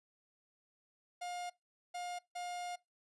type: tone bursts at uneven times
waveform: 45% pulse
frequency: 710 Hz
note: F5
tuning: 28 cents sharp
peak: -40 dBFS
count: 3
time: 1.21-1.5 / 1.94-2.19 / 2.35-2.76 s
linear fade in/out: 10 ms
effects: noise-tail reverb RT60 0.2 s tail -22 dB re dry + resampled to 24000 Hz